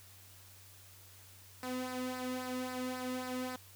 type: tone with flanger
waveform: sawtooth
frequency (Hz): 253.8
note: B3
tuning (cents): +47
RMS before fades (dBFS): -39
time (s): 1.63-3.56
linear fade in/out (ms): 2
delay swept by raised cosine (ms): 0.3 to 1.3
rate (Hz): 3.7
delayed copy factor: -0.6
effects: added 95 Hz sine -59 dBFS peak until 3.75 s + white hiss -58 dBFS RMS until 3.75 s